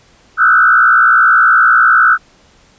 sine tone with frequency modulation, 1410 Hz, F6, 16 cents sharp, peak -5 dBFS, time 0.37-2.18 s, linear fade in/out 50 ms, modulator 59.7 Hz, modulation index 2.2, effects pink hiss -48 dBFS RMS until 2.78 s + resampled to 16000 Hz

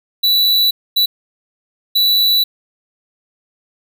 square tone bursts at uneven times, 3951 Hz, B7, in tune, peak -11 dBFS, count 3, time 0.23-0.71 / 0.96-1.06 / 1.95-2.44 s, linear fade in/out 10 ms, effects none

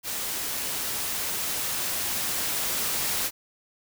white noise with level ramp, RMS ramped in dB -31 to -27 dBFS, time 0.03-3.31 s, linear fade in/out 50 ms, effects none

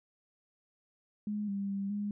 sine tone with pitch steps, 208.9 / 198.7 / 197.6 / 205.4 Hz, G#3 / G3 / G3 / G#3, +10 / +24 / +14 / -19 cents, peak -32 dBFS, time 1.27-2.11 s, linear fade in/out 2 ms, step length 210 ms, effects none

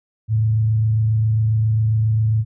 sine tone with frequency modulation, 110 Hz, A2, in tune, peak -14 dBFS, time 0.28-2.45 s, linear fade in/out 50 ms, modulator 27.4 Hz, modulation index 0.24, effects none

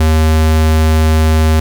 square tone, 78.8 Hz, D#2, 23 cents sharp, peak -8 dBFS, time 0-1.6 s, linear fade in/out 5 ms, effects 8-bit

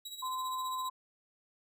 sawtooth tone with tremolo, 3874 Hz, B7, 34 cents flat, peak -37 dBFS, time 0.05-0.89 s, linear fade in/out 5 ms, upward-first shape sine, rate 15 Hz, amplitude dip 65%
sine tone, 1029 Hz, C6, 29 cents flat, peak -34 dBFS, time 0.22-0.9 s, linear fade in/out 10 ms
effects none

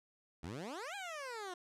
15% pulse exponential two-way sweep, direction up then down, 73.42 to 830.6 to 348.4 Hz, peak -36 dBFS, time 0.43-1.54 s, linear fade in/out 5 ms, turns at 0.95 s, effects low-pass 9000 Hz 12 dB/octave

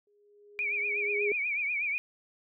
sine tone with exponential growth, 411.9 Hz, G#4, 14 cents flat, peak -26 dBFS, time 0.07-1.32 s, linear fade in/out 2 ms, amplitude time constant 270 ms
sine tone with vibrato, 2349 Hz, D7, in tune, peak -28 dBFS, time 0.59-1.98 s, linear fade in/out 0 ms, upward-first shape triangle, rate 8.2 Hz, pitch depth 120 cents each way
effects none

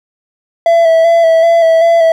triangle tone with vibrato, 663 Hz, E5, 10 cents sharp, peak -3 dBFS, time 0.66-2.12 s, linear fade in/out 2 ms, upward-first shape square, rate 2.6 Hz, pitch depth 24 cents each way, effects none

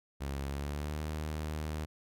sawtooth tone with pitch glide, 69.3 to 76.89 Hz, C#2 to D#2, 0 to -20 cents, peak -31 dBFS, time 0.2-1.86 s, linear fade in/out 20 ms, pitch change +180 cents, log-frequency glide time 0.47-1.04 s, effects none

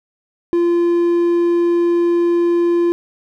triangle tone, 344.5 Hz, F4, 24 cents flat, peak -10 dBFS, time 0.53-2.92 s, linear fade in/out 0 ms, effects none

